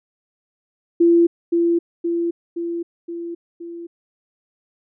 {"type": "tone with echo", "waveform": "sine", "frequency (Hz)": 340, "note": "F4", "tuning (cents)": -46, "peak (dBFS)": -10, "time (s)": [1, 1.27], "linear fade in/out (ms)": 10, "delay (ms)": 520, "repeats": 5, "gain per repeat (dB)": -4, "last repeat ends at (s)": 3.87, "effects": []}